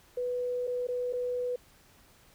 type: tone with dropouts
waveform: sine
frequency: 493.9 Hz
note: B4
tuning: in tune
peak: -29 dBFS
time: 0.17-1.56 s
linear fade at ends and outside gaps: 5 ms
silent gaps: 0.671-0.675 / 0.871-0.885 / 1.127-1.133 s
effects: pink hiss -60 dBFS RMS until 2.34 s